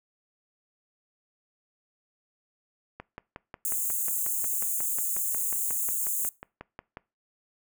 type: click train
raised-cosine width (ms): 0.5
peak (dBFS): -24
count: 23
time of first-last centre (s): 3-6.971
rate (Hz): 5.54
type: high-pass noise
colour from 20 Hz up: white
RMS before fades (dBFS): -29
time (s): 3.65-6.29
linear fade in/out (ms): 0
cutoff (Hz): 6600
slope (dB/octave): 96
effects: noise-tail reverb RT60 0.3 s tail -23 dB re dry

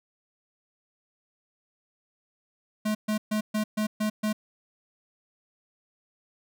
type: tone bursts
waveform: square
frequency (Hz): 213.9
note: A3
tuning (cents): -49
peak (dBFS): -25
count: 7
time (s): 2.85-4.33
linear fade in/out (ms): 10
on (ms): 100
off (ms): 130
effects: none

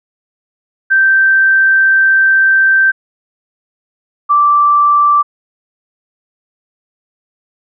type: tone pair in turn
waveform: sine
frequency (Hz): 1561 / 1169.4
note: G6 / D6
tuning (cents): -8 / -8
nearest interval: perfect fourth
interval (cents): 500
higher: first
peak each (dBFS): -6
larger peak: neither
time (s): 0.9-2.92 / 4.29-5.23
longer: first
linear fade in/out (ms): 20
effects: none

